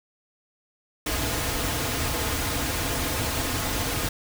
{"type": "noise with comb filter", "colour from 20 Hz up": "pink", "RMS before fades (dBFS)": -27, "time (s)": [1.06, 4.09], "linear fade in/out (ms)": 5, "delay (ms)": 5.2, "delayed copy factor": -0.6, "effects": []}